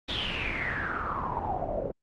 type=noise with low-pass filter sweep; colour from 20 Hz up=pink; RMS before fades=-31 dBFS; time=0.08-1.92 s; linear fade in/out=10 ms; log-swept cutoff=3600 to 510 Hz; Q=8.2; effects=Opus 24 kbps